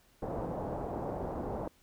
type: low-pass noise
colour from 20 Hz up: white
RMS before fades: -37 dBFS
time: 0.22-1.68 s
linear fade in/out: 5 ms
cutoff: 770 Hz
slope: 24 dB/octave
effects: pink hiss -66 dBFS RMS until 1.82 s